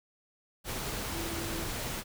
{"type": "tone in noise", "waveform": "sine", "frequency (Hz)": 333.5, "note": "E4", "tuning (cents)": 20, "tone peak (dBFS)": -39, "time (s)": [1.11, 1.66], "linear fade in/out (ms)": 50, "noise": "pink", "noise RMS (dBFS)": -36, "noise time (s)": [0.64, 2.04], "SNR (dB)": -6, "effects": []}